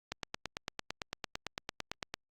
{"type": "click train", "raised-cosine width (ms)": 0.2, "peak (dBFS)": -18, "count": 19, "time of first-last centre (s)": [0.12, 2.14], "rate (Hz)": 8.91, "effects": ["Opus 48 kbps"]}